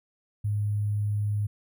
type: tone with sample-and-hold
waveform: sine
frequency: 103.83 Hz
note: G#2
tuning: in tune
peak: -24 dBFS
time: 0.44-1.47 s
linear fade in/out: 10 ms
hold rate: 11025 Hz
effects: none